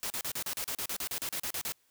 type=noise bursts; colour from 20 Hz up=white; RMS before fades=-35 dBFS; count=16; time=0.03-1.721 s; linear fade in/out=0 ms; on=71 ms; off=37 ms; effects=white hiss -70 dBFS RMS until 1.9 s